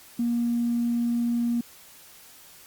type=tone with tanh clipping; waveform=triangle; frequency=236.8 Hz; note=A#3; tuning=27 cents sharp; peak=-22 dBFS; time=0.19-1.61 s; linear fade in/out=5 ms; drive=4 dB; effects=white hiss -50 dBFS RMS until 2.66 s + Opus 48 kbps